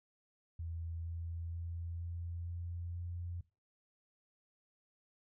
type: tone with pitch steps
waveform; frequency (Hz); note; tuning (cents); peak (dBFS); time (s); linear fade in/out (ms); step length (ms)
sine; 83.1 / 83.87 / 84.65 / 85.44 / 86.23 / 87.03; E2 / E2 / E2 / F2 / F2 / F2; +15 / +30 / +46 / -37 / -21 / -6; -39; 0.59-3.41; 5; 470
effects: noise-tail reverb RT60 0.3 s tail -21 dB re dry